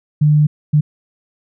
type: tone bursts at uneven times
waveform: sine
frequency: 150 Hz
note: D3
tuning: 37 cents sharp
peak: -8 dBFS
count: 2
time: 0.21-0.47 / 0.73-0.81 s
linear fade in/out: 10 ms
effects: none